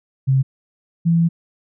sine tone pair in turn, 133.4 / 167.5 Hz, C3 / E3, +34 / +28 cents, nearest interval major third, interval 394 cents, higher second, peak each -12 dBFS, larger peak neither, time 0.27-0.43 / 1.05-1.29 s, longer second, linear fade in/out 20 ms, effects none

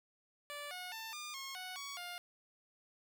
10% pulse tone with pitch steps, 582 / 726 / 892 / 1207 / 1082 / 738 / 1122 / 707 Hz, D5 / F#5 / A5 / D6 / C#6 / F#5 / C#6 / F5, -16 / -33 / +23 / +47 / -42 / -5 / +21 / +21 cents, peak -35 dBFS, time 0.5-2.18 s, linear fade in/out 0 ms, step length 210 ms, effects none

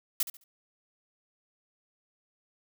blue noise with echo, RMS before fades -27 dBFS, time 0.2-0.23 s, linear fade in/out 2 ms, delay 70 ms, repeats 3, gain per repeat -12 dB, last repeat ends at 0.44 s, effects none

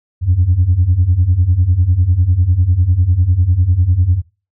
sine beating tone pair, 83.7 / 93.7 Hz, E2 / F#2, +27 / +22 cents, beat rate 10 Hz, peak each -13 / -10 dBFS, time 0.21-4.22 s, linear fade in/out 50 ms, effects noise-tail reverb RT60 0.3 s tail -20 dB re dry + tanh soft clip ceiling -4 dBFS

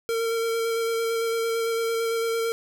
square tone with vibrato, 457 Hz, A#4, 34 cents flat, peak -24 dBFS, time 0.09-2.52 s, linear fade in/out 0 ms, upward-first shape square, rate 8.9 Hz, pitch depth 11 cents each way, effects none

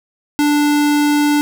square tone, 293.7 Hz, D4, in tune, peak -12 dBFS, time 0.39-1.41 s, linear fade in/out 0 ms, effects none

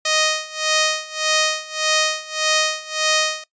5% pulse tone with tremolo, 622.3 Hz, D#5, in tune, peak -3 dBFS, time 0.05-3.44 s, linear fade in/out 5 ms, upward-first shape sine, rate 1.7 Hz, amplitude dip 90%, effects noise-tail reverb RT60 0.1 s tail -18 dB re dry + resampled to 16000 Hz

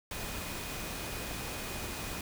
sine tone in noise, 2482 Hz, D#7, 5 cents flat, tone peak -49 dBFS, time 0.11-2.21 s, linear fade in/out 2 ms, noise pink, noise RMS -39 dBFS, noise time 0.11-2.21 s, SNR -13 dB, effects none

